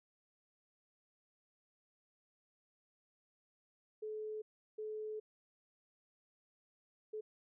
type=tone bursts at uneven times; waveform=sine; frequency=430.3 Hz; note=A4; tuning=39 cents flat; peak=-40 dBFS; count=3; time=4.02-4.42 / 4.78-5.2 / 7.13-7.21 s; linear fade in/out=10 ms; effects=none